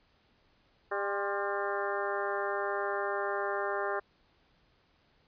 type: harmonic tone with a mistuned harmonic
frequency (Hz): 200.1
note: G3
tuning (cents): +36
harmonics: 2 / 3 / 4 / 5 / 6 / 7 / 8 / 9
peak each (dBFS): -35 / -37 / -38 / -39 / -40 / -40 / -41 / -42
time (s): 0.91-4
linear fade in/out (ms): 10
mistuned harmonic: 5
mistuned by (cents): +91
effects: pink hiss -68 dBFS RMS until 5.27 s + resampled to 11025 Hz